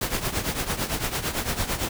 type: noise with tremolo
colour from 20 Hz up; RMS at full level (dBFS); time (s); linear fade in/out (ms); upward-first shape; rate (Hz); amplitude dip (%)
pink; -24; 0.01-1.89; 5; triangle; 8.9; 80
effects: none